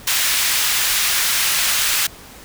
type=high-pass noise; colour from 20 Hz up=pink; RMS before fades=-18 dBFS; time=0.07-2.07 s; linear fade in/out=5 ms; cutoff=1900 Hz; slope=12 dB/octave; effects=pink hiss -40 dBFS RMS until 2.44 s